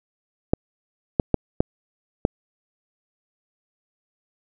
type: clicks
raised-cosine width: 2 ms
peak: -3 dBFS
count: 5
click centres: 0.535 / 1.198 / 1.343 / 1.605 / 2.251 s
effects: none